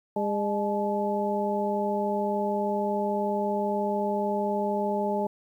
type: harmonic tone with a mistuned harmonic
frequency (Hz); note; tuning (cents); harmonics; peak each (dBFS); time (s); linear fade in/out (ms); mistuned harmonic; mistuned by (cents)
203.7; G#3; -33; 1 / 2 / 3 / 4; -30 / -30 / -30 / -30; 0.16-5.27; 5; 4; +87
effects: 10-bit